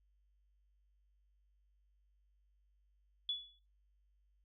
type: tone with exponential decay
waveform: sine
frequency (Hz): 3419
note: G#7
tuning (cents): +50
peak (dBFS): -32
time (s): 3.29-3.59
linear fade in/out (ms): 2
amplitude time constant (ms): 65
effects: noise-tail reverb RT60 0.4 s tail -25 dB re dry + added 50 Hz sine -70 dBFS peak until 4.44 s